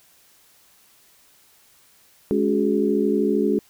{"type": "harmonic tone with a mistuned harmonic", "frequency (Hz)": 70.1, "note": "C#2", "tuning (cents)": 20, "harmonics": [3, 4, 5, 6], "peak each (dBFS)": [-23, -23, -23, -23], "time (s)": [2.31, 3.59], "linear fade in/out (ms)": 0, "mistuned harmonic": 5, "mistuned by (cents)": 83, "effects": ["white hiss -56 dBFS RMS until 3.69 s"]}